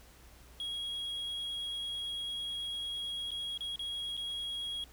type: tone with dropouts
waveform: triangle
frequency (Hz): 3303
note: G#7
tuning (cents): -10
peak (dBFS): -34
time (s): 0.6-4.84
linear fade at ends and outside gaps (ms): 1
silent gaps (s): 3.307-3.316 / 3.576-3.607 / 3.759-3.793 / 4.168-4.175
effects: added 60 Hz sine -57 dBFS peak until 4.92 s + pink hiss -59 dBFS RMS until 4.92 s